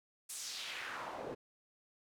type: noise with band-pass filter sweep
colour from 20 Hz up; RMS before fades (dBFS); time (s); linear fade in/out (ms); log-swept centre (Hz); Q
pink; -44; 0.29-1.35; 10; 9600 to 410; 1.9
effects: none

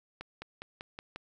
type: accelerating click train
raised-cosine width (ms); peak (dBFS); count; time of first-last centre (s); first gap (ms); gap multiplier
0.3; -25; 6; 0.21-1.16; 210; 0.95
effects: none

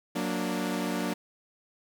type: chord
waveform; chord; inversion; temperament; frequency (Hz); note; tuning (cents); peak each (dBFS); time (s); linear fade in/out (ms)
sawtooth; Gb augmented; none; equal with one note detuned; 183.93 / 233.1 / 293.7; Gb3 / Bb3 / D4; -10 / 0 / 0; -29; 0.15-1.14; 10
effects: none

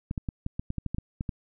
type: clicks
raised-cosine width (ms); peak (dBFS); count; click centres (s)
5; -18; 12; 0.111 / 0.178 / 0.288 / 0.464 / 0.595 / 0.704 / 0.783 / 0.863 / 0.946 / 0.984 / 1.209 / 1.292
effects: none

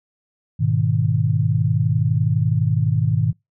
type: chord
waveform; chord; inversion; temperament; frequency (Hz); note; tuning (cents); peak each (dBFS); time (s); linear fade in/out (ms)
sine; G# minor; none; equal; 103.83 / 123.47 / 155.56; G#2 / B2 / D#3; 0 / 0 / 0; -20; 0.59-3.33; 20
effects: noise-tail reverb RT60 0.2 s tail -26 dB re dry

